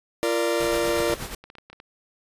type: chord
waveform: 40% pulse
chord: Bb major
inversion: second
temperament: equal with one note detuned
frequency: 342.8 / 466.2 / 587.3 Hz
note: F4 / Bb4 / D5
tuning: -32 / 0 / 0 cents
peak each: -25 dBFS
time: 0.23-1.14 s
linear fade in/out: 0 ms
type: noise with tremolo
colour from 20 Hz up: pink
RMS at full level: -32 dBFS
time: 0.6-1.35 s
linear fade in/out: 5 ms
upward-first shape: sine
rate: 8.3 Hz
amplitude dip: 60%
type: clicks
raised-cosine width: 0.3 ms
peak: -28 dBFS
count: 9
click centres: 1.297 / 1.33 / 1.44 / 1.501 / 1.553 / 1.584 / 1.7 / 1.73 / 1.801 s
effects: resampled to 32000 Hz